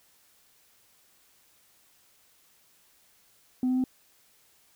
sine tone with pitch steps, 253.6 / 255.5 / 257.4 Hz, B3 / C4 / C4, +46 / -41 / -28 cents, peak -21 dBFS, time 3.63-3.84 s, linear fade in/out 2 ms, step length 70 ms, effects tanh soft clip ceiling -21 dBFS + white hiss -63 dBFS RMS until 4.75 s

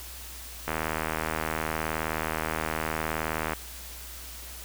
click train, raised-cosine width 0.5 ms, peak -13 dBFS, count 227, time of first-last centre 0.68-3.534 s, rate 79.2 Hz, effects added 60 Hz sine -44 dBFS peak until 4.64 s + white hiss -43 dBFS RMS until 4.64 s

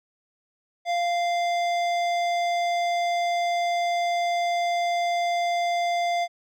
sine tone with hard clipping, 695 Hz, F5, 9 cents flat, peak -24 dBFS, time 0.85-6.28 s, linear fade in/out 50 ms, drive 14 dB, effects none

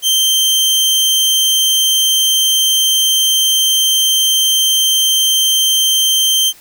sawtooth tone, 3136 Hz, G7, in tune, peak -7 dBFS, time 0.02-6.53 s, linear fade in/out 50 ms, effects white hiss -43 dBFS RMS until 6.6 s

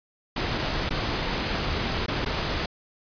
pink noise with dropouts, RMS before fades -27 dBFS, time 0.36-2.66 s, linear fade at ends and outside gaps 5 ms, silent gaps 0.894-0.906 / 2.063-2.081 / 2.249-2.259 s, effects resampled to 11025 Hz

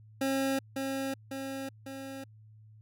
25% pulse tone with echo, 270 Hz, C#4, 45 cents flat, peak -24 dBFS, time 0.21-0.59 s, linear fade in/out 5 ms, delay 550 ms, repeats 3, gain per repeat -4 dB, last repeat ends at 2.24 s, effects added 108 Hz sine -52 dBFS peak until 2.81 s

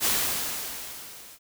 white noise with level ramp, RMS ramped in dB -22 to -48 dBFS, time 0-1.39 s, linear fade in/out 50 ms, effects none

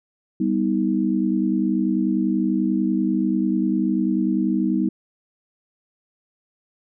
sine chord, G augmented, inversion none, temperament equal with one note detuned, 196 / 246.9 / 316.4 Hz, G3 / B3 / D#4, 0 / 0 / +29 cents, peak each -22 / -23 / -22 dBFS, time 0.4-4.89 s, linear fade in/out 5 ms, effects none

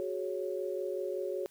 sine chord, F# suspended second, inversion none, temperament equal, 370 / 415.3 / 554.4 Hz, F#4 / G#4 / C#5, 0 / 0 / 0 cents, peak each -36 / -38 / -37 dBFS, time 0-1.46 s, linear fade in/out 0 ms, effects white hiss -64 dBFS RMS until 1.5 s

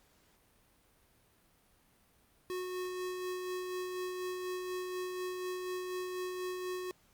square tone with tremolo, 365.7 Hz, F#4, 20 cents flat, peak -36 dBFS, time 2.5-6.91 s, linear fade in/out 0 ms, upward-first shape sine, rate 4.1 Hz, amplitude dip 30%, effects pink hiss -68 dBFS RMS until 7.13 s + Opus 48 kbps

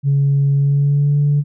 sine tone with pitch glide, 140 to 145.1 Hz, C#3 to D3, +18 to -21 cents, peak -10 dBFS, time 0.03-1.44 s, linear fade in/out 50 ms, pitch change +61 cents, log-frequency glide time 0.55-1.18 s, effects tanh soft clip ceiling -8 dBFS

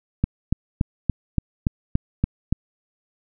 click train, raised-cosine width 5 ms, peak -6 dBFS, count 9, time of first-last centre 0.24-2.526 s, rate 3.5 Hz, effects none

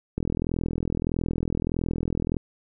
click train, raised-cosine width 3 ms, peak -13 dBFS, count 92, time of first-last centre 0.18-2.368 s, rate 41.6 Hz, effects none

